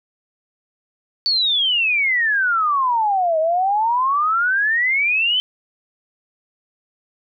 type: exponential two-way sweep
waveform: sine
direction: down then up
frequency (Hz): 4552 to 622.3 to 3095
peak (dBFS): -15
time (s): 1.26-5.4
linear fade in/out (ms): 0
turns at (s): 3.39
effects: none